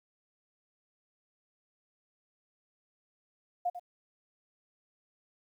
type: tone with echo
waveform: sine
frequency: 710 Hz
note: F5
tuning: 28 cents sharp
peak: -27 dBFS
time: 3.65-3.7 s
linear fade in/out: 10 ms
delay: 96 ms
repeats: 1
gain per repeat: -11 dB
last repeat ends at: 3.796 s
effects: 11-bit